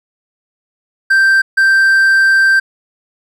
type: tone bursts at uneven times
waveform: triangle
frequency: 1568 Hz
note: G6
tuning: in tune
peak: -5 dBFS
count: 2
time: 1.1-1.42 / 1.57-2.6 s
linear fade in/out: 10 ms
effects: none